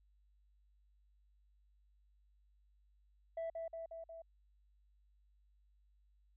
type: tone with echo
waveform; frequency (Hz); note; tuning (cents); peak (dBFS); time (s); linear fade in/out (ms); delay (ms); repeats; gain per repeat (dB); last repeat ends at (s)
sine; 659.3; E5; 0; -36; 3.37-3.5; 5; 180; 4; -3; 4.22
effects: tanh soft clip ceiling -37 dBFS + added 50 Hz sine -68 dBFS peak until 6.36 s